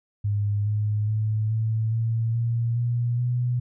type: tone with pitch steps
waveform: sine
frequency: 102.8 / 105.45 / 108.16 / 110.94 / 113.8 / 116.73 / 119.73 / 122.82 Hz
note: G#2 / G#2 / A2 / A2 / A#2 / A#2 / A#2 / B2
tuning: -17 / +27 / -29 / +15 / -41 / +3 / +47 / -9 cents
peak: -21 dBFS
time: 0.24-3.6 s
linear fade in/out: 10 ms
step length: 420 ms
effects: none